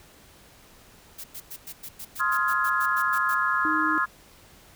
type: noise bursts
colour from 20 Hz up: blue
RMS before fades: -38 dBFS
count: 14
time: 1.18-3.348 s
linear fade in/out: 10 ms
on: 62 ms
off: 100 ms
type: chord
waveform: sine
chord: F minor seventh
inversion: second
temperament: just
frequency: 1047.7 / 1257.2 / 1396.9 / 1676.3 Hz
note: C6 / Eb6 / F6 / Ab6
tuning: +2 / +18 / 0 / +16 cents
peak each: -27 dBFS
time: 2.19-4.06 s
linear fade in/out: 20 ms
type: tone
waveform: sine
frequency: 311.1 Hz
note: D#4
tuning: in tune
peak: -28 dBFS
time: 3.65-3.98 s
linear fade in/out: 0 ms
effects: pink hiss -53 dBFS RMS until 4.75 s